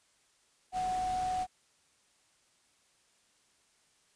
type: tone in noise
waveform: sine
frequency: 740 Hz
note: F#5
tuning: in tune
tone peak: -30 dBFS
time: 0.72-1.47 s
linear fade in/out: 50 ms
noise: pink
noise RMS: -45 dBFS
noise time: 0.72-1.47 s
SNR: +12 dB
effects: white hiss -69 dBFS RMS until 4.15 s + resampled to 22050 Hz